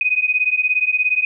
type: beating tone pair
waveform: sine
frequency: 2491 / 2508 Hz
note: D#7 / D#7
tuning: +1 / +13 cents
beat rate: 17 Hz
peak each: -18 dBFS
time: 0.01-1.25 s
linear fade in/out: 2 ms
effects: none